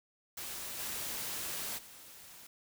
white noise with level steps, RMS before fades -42 / -39 / -53 dBFS, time 0.37-2.47 s, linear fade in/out 5 ms, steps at 0.78 / 1.77 s, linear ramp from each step 20 ms, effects none

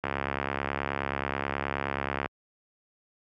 click train, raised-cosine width 0.5 ms, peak -13 dBFS, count 155, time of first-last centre 0.04-2.259 s, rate 69.4 Hz, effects high-pass 60 Hz 12 dB/octave + Opus 48 kbps

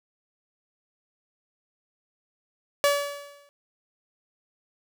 sawtooth tone with exponential decay, 572 Hz, D5, 46 cents flat, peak -13 dBFS, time 2.84-3.49 s, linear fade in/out 0 ms, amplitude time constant 140 ms, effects none

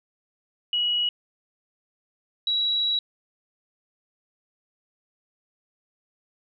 sine tone pair in turn, 2915 / 3891 Hz, F#7 / B7, -26 / -27 cents, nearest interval perfect fourth, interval 499 cents, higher second, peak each -21 dBFS, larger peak neither, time 0.73-1.09 / 2.47-2.99 s, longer second, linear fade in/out 2 ms, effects none

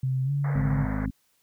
sine tone with pitch glide, 130.81 to 141.83 Hz, C3 to C#3, 0 to +40 cents, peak -23 dBFS, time 0.03-0.85 s, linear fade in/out 5 ms, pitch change +140 cents, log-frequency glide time 0.24-0.31 s
pink band-pass noise, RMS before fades -39 dBFS, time 0.44-1.06 s, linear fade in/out 5 ms, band 430 to 2100 Hz, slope 96 dB/octave
harmonic tone, 51.91 Hz, G#1, in tune, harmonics 1 / 2 / 3 / 4 / 5, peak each -31 / -33 / -34 / -33 / -31 dBFS, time 0.54-1.11 s, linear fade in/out 20 ms
effects white hiss -68 dBFS RMS until 1.42 s

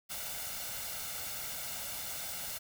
white noise with comb filter, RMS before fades -40 dBFS, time 0.09-2.59 s, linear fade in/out 20 ms, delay 1.4 ms, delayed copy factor +0.6, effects none

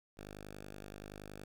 5% pulse tone, 50.6 Hz, G#1, 44 cents flat, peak -36 dBFS, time 0.17-1.44 s, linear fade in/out 5 ms, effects none

